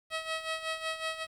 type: tone with tremolo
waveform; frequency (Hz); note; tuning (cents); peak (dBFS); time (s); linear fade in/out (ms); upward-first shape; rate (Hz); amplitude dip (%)
10% pulse; 642; E5; -46; -22; 0.1-1.27; 50; sine; 5.4; 70
effects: low-pass 8000 Hz 12 dB/octave + 10-bit